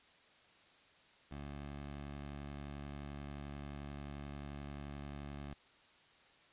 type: tone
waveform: 15% pulse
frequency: 71.4 Hz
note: D2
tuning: 48 cents flat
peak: -38 dBFS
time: 1.31-5.54 s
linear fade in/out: 5 ms
effects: white hiss -65 dBFS RMS until 6.52 s + resampled to 8000 Hz